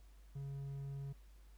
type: tone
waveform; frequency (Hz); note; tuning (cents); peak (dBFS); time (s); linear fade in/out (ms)
triangle; 138.59; C#3; 0; -40; 0.35-1.13; 10
effects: added 50 Hz sine -57 dBFS peak until 1.57 s + pink hiss -72 dBFS RMS until 1.57 s